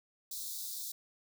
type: high-pass noise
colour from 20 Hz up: white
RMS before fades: -41 dBFS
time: 0.31-0.92 s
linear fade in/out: 5 ms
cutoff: 3600 Hz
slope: 96 dB/octave
effects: none